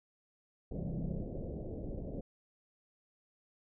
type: low-pass noise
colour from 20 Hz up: pink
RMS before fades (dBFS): -41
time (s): 0.71-2.21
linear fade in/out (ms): 5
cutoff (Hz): 610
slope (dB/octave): 48
type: chord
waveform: sine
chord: C major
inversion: none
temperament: equal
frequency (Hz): 130.81 / 164.81 / 196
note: C3 / E3 / G3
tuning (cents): 0 / 0 / 0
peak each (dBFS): -42 / -40 / -44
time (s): 0.76-1.21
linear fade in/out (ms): 5
effects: none